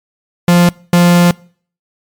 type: tone bursts at uneven times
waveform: 45% pulse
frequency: 174.61 Hz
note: F3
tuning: in tune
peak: -5 dBFS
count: 2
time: 0.48-0.69 / 0.93-1.31 s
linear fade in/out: 2 ms
effects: noise-tail reverb RT60 0.5 s tail -25 dB re dry + MP3 96 kbps